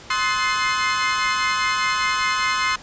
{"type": "tone cluster", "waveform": "30% pulse", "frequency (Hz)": [1048, 1271, 1493, 1741, 2101], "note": ["C6", "D#6", "F#6", "A6", "C7"], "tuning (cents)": [2, 36, 15, -19, 7], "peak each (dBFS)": [-20, -23, -24, -27, -24], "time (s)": [0.1, 2.76], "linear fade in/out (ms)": 5, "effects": ["pink hiss -42 dBFS RMS until 2.82 s", "resampled to 16000 Hz"]}